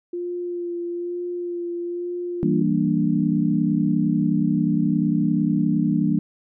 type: tone with vibrato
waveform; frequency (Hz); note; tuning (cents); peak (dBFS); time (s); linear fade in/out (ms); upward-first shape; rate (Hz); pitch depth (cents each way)
sine; 349.2; F4; 0; -25; 0.13-2.62; 5; sine; 1.1; 18
type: chord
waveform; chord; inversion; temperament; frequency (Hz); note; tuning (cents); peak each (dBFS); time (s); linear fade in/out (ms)
sine; E half-diminished seventh; none; equal; 164.81 / 196 / 233.1 / 293.7; E3 / G3 / Bb3 / D4; 0 / 0 / 0 / 0; -23; 2.43-6.19; 0
effects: none